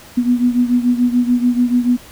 sine beating tone pair, 243 / 249.9 Hz, B3 / B3, -28 / +21 cents, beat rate 6.9 Hz, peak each -13 / -17 dBFS, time 0.17-1.97 s, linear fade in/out 10 ms, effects pink hiss -40 dBFS RMS until 2.11 s

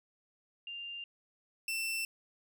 sine / sawtooth tone pair in turn, 2794 / 2680 Hz, F7 / E7, 0 / +28 cents, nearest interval minor second, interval 72 cents, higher first, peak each -40 / -30 dBFS, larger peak second, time 0.67-1.04 / 1.68-2.05 s, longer neither, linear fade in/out 2 ms, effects none

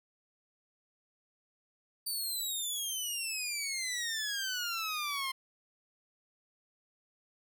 15% pulse exponential sweep, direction down, 4638 to 1046.5 Hz, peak -27 dBFS, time 2.06-5.32 s, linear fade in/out 10 ms, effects none

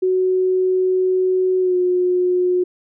sine tone with pitch glide, 371.3 to 361.4 Hz, F#4 to F#4, +6 to -41 cents, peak -14 dBFS, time 0.02-2.64 s, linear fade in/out 10 ms, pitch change -47 cents, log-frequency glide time 1.6-1.76 s, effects none

